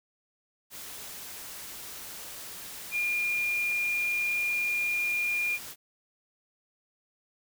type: tone in noise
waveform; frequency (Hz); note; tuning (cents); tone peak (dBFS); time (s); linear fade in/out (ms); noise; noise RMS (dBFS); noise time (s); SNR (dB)
sine; 2414; D7; +47; -26; 2.91-5.59; 50; white; -42; 0.7-5.76; +13
effects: none